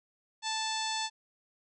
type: harmonic tone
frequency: 880 Hz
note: A5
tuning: in tune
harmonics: 1 / 2 / 3 / 4 / 5 / 6 / 7 / 8 / 9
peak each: -35 / -41 / -42 / -38 / -39 / -43 / -43 / -47 / -44 dBFS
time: 0.42-1.1 s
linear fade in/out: 50 ms
effects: none